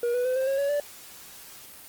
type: tone with pitch steps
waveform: triangle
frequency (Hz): 477.1 / 493.1 / 509.6 / 526.6 / 544.3 / 562.5 / 581.3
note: A#4 / B4 / C5 / C5 / C#5 / C#5 / D5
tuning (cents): +40 / -3 / -46 / +11 / -32 / +25 / -18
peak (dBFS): -21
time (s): 0.03-0.8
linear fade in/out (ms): 2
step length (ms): 110
effects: white hiss -46 dBFS RMS until 1.88 s + Opus 24 kbps